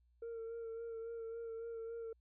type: tone with vibrato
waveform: sine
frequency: 457.9 Hz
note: A#4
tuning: 31 cents flat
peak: -40 dBFS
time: 0.22-2.13 s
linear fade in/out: 5 ms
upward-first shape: sine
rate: 3.6 Hz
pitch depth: 26 cents each way
effects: tanh soft clip ceiling -41 dBFS + added 60 Hz sine -69 dBFS peak until 2.2 s